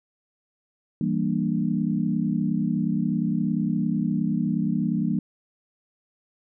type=chord; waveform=sine; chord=E half-diminished seventh; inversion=none; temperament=equal; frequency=164.81 / 196 / 233.1 / 293.7 Hz; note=E3 / G3 / Bb3 / D4; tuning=0 / 0 / 0 / 0 cents; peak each=-27 / -26 / -26 / -30 dBFS; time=1.01-5.19 s; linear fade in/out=2 ms; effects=none